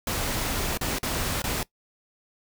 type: noise with dropouts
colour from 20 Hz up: pink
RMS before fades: -28 dBFS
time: 0.07-1.63 s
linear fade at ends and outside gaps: 2 ms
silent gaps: 0.774-0.811 / 0.986-1.03 / 1.42-1.44 s
effects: noise-tail reverb RT60 0.1 s tail -20 dB re dry